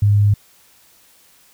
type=tone; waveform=sine; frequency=102.7 Hz; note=G#2; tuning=19 cents flat; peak=-10 dBFS; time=0.02-0.34 s; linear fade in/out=5 ms; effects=white hiss -52 dBFS RMS until 1.53 s